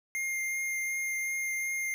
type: tone with vibrato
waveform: square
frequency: 2117 Hz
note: C7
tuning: 20 cents sharp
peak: -31 dBFS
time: 0.15-1.94 s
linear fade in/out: 0 ms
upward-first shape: triangle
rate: 2.7 Hz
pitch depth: 11 cents each way
effects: none